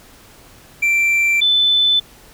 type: tone pair in turn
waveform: triangle / sine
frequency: 2349 / 3512 Hz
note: D7 / A7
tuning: 0 / -4 cents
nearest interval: perfect fifth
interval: 696 cents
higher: second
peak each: -11 dBFS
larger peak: neither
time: 0.82-1.41 / 1.41-2 s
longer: neither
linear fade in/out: 10 ms
effects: pink hiss -45 dBFS RMS until 2.33 s